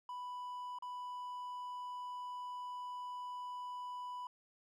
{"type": "tone with dropouts", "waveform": "triangle", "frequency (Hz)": 990, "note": "B5", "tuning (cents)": 4, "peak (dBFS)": -40, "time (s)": [0.09, 4.27], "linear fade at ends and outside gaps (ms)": 2, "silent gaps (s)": [0.787, 0.823], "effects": []}